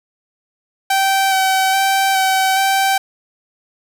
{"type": "tone with vibrato", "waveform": "sawtooth", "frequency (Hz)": 770, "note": "G5", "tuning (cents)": -31, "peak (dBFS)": -9, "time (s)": [0.9, 2.98], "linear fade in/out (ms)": 5, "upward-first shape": "square", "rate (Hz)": 1.2, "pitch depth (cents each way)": 14, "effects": []}